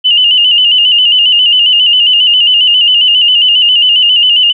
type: tone with vibrato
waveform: sine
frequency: 2919 Hz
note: F#7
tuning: 24 cents flat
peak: -4 dBFS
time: 0.04-4.53 s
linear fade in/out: 20 ms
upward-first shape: square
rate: 7.4 Hz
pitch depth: 53 cents each way
effects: none